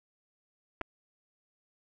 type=clicks; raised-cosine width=0.5 ms; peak=-20 dBFS; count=2; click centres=0.812 / 0.815 s; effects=none